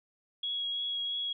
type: tone with vibrato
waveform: sine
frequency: 3322 Hz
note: G#7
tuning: in tune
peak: -31 dBFS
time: 0.43-1.33 s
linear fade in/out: 5 ms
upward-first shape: triangle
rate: 3 Hz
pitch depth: 14 cents each way
effects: none